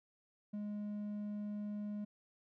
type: tone with hard clipping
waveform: sine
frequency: 207.7 Hz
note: G#3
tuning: in tune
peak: -40 dBFS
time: 0.53-2.05 s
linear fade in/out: 10 ms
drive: 3 dB
effects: none